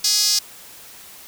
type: tone with high-pass filter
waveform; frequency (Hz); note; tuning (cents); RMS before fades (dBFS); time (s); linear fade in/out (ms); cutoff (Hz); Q
sawtooth; 415.3; G#4; 0; -18; 0.04-0.39; 5; 5100; 4
effects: white hiss -42 dBFS RMS until 1.27 s